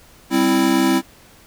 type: chord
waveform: square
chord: C major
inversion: second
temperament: equal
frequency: 196 / 261.6 / 329.6 Hz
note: G3 / C4 / E4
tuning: 0 / 0 / 0 cents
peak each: -23 / -18 / -18 dBFS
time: 0.3-1.02 s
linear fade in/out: 50 ms
effects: pink hiss -48 dBFS RMS until 1.46 s